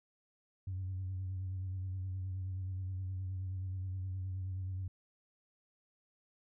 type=tone with vibrato; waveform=sine; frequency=93.6 Hz; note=F#2; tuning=20 cents sharp; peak=-35 dBFS; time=0.67-4.88 s; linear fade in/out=5 ms; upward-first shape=triangle; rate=9.5 Hz; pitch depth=49 cents each way; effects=tanh soft clip ceiling -33 dBFS